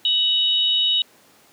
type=tone pair together; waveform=sine; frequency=2970 / 3771 Hz; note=F#7 / A#7; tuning=+6 / +19 cents; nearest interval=major third; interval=413 cents; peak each=-19 dBFS; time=0.05-1.02 s; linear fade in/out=2 ms; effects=pink hiss -53 dBFS RMS until 1.52 s + high-pass 200 Hz 12 dB/octave